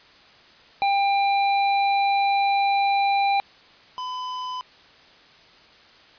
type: tone pair in turn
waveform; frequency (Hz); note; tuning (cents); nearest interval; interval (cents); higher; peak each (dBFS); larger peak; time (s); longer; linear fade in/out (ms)
square; 796 / 1007.7; G5 / B5; +26 / +35; major third; 409; second; -19 / -29; first; 0.82-3.4 / 3.98-4.61; first; 0
effects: white hiss -51 dBFS RMS until 6.18 s + resampled to 11025 Hz